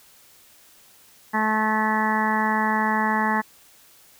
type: harmonic tone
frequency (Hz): 216.8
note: A3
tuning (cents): -25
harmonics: 1 / 2 / 3 / 4 / 5 / 6 / 7 / 8 / 9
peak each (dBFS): -25 / -34 / -35 / -24 / -27 / -35 / -36 / -27 / -30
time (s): 1.33-3.42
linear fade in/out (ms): 20
effects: white hiss -53 dBFS RMS until 4.19 s